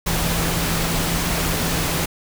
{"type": "tone in noise", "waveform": "sine", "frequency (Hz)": 166.4, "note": "E3", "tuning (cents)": 17, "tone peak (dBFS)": -26, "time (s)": [0.06, 2.06], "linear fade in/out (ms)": 10, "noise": "pink", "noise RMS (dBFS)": -22, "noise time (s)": [0.06, 2.06], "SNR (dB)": -7, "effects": []}